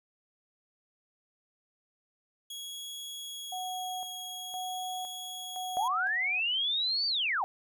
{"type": "tone with vibrato", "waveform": "sawtooth", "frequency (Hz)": 3322, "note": "G#7", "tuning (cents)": 0, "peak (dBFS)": -36, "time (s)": [2.5, 5.88], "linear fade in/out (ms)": 5, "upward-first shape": "sine", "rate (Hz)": 0.47, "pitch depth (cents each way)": 8}
{"type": "tone with tremolo", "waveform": "sine", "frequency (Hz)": 740, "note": "F#5", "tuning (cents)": 0, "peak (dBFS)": -35, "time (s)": [3.52, 6.4], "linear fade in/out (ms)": 5, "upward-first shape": "square", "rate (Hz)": 0.98, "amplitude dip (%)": 70}
{"type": "linear two-way sweep", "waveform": "sine", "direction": "up then down", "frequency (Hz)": [699, 4646, 699], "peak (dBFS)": -27, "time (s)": [5.77, 7.44], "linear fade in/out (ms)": 0, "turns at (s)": 7.07}
{"effects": []}